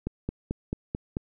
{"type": "click train", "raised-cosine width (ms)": 3, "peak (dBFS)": -16, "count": 6, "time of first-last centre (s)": [0.07, 1.169], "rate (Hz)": 4.55, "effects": []}